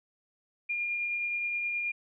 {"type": "tone with tremolo", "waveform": "sine", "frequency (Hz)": 2412, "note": "D7", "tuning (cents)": 46, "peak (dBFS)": -28, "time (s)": [0.69, 1.92], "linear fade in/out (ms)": 10, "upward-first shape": "triangle", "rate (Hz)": 9.5, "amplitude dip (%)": 25, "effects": []}